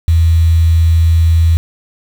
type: tone with quantisation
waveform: sine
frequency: 82.4 Hz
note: E2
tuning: in tune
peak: -6 dBFS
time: 0.08-1.57 s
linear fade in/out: 0 ms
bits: 5
effects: none